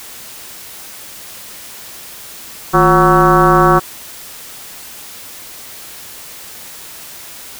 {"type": "tone with frequency modulation", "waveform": "sine", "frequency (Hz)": 740, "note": "F#5", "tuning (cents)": 0, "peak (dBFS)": -6, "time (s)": [2.73, 3.8], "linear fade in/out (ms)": 20, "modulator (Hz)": 193, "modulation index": 3.3, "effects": ["white hiss -33 dBFS RMS until 7.59 s"]}